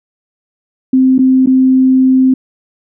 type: tone with dropouts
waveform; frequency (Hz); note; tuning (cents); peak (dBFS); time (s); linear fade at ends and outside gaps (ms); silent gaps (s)
sine; 260.4; C4; -8; -5; 0.93-2.34; 5; 1.182-1.19 / 1.461-1.471
effects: none